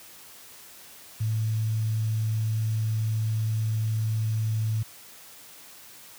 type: tone with quantisation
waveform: sine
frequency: 110 Hz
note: A2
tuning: in tune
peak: -23 dBFS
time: 1.2-4.83 s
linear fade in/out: 10 ms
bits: 8
effects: white hiss -48 dBFS RMS until 6.18 s + high-pass 60 Hz 12 dB/octave